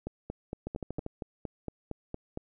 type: two click trains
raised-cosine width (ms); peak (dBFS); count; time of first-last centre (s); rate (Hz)
2; -22 / -22; 11 / 6; 0.07-2.374 / 0.67-1.064; 4.34 / 12.7
effects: none